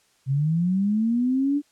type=linear sweep; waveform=sine; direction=up; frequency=129.8 to 293.8 Hz; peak=-19 dBFS; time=0.26-1.62 s; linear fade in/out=50 ms; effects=white hiss -63 dBFS RMS until 1.71 s + low-pass 9000 Hz 12 dB/octave